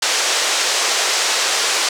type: band-pass noise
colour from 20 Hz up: white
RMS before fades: -18 dBFS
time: 0.02-1.89 s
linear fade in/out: 5 ms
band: 390 to 7200 Hz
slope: 24 dB/octave
effects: none